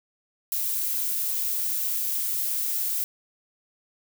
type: noise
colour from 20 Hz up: violet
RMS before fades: -27 dBFS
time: 0.52-3.04 s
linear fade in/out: 0 ms
effects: none